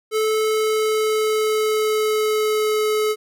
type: tone with pitch glide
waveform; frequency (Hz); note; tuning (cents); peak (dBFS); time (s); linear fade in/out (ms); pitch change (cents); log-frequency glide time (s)
square; 435.1 to 428.4; A4 to A4; -19 to -46; -18; 0.11-3.16; 50; -27; 0.34-2.83
effects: none